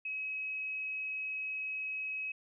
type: tone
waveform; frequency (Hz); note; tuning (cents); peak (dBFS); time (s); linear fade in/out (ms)
sine; 2554; D#7; +45; -35; 0.05-2.32; 5
effects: none